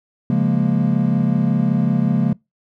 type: chord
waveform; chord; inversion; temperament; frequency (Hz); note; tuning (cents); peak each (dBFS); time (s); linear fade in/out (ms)
triangle; Bb minor seventh; first; equal; 138.59 / 174.61 / 207.7 / 233.1; Db3 / F3 / Ab3 / Bb3; 0 / 0 / 0 / 0; -18; 0.3-2.33; 2
effects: noise-tail reverb RT60 0.2 s tail -24 dB re dry

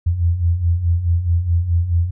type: beating tone pair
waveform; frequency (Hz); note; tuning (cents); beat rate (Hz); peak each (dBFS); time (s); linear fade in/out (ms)
sine; 82.41 / 87.11; E2 / F2; 0 / -4; 4.7; -21 / -15; 0.06-2.11; 10
effects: none

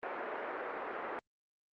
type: band-pass noise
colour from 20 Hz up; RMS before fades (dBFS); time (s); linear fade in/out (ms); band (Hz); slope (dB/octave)
pink; -40; 0.03-1.19; 0; 360 to 1900; 24
effects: Opus 32 kbps

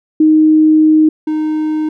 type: tone pair in turn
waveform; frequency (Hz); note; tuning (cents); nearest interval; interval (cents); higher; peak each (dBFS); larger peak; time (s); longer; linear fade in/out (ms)
sine / triangle; 311.1 / 309.3; D#4 / D#4; 0 / -10; unison; 10; first; -5 / -11; first; 0.2-1.09 / 1.27-1.89; first; 5
effects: none

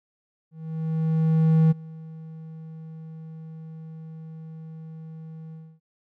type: tone with ADSR envelope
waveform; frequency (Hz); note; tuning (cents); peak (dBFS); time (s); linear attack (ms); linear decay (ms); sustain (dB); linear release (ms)
triangle; 160; D#3; +49; -12; 0.51-5.8; 1200; 19; -23; 270
effects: none

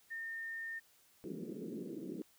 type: tone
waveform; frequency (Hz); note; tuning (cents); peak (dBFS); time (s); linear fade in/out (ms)
sine; 1820; A#6; -42; -40; 0.1-0.8; 20
type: band-pass noise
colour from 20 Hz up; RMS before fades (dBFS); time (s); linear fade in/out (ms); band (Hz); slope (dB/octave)
white; -44; 1.24-2.22; 0; 160 to 420; 48
effects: white hiss -68 dBFS RMS until 2.38 s

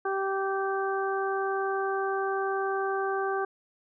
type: harmonic tone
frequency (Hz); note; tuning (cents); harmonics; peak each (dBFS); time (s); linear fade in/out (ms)
388.7; G4; -15; 1 / 2 / 3 / 4; -29 / -32 / -34 / -35; 0.05-3.45; 5
effects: none

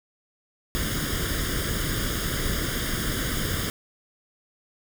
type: noise with comb filter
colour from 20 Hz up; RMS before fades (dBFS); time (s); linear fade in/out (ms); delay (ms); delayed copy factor
pink; -27; 0.75-3.7; 0; 0.59; +0.8
effects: none

